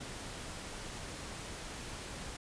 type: noise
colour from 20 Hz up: pink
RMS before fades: -44 dBFS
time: 0-2.37 s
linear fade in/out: 10 ms
effects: resampled to 22050 Hz